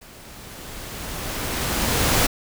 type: noise with level ramp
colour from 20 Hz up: pink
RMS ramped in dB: -45 to -17 dBFS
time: 0.01-2.27 s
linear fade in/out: 10 ms
effects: none